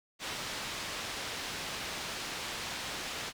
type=low-pass noise; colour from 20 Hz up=white; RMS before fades=-39 dBFS; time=0.19-3.33 s; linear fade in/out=50 ms; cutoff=4500 Hz; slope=12 dB/octave; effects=none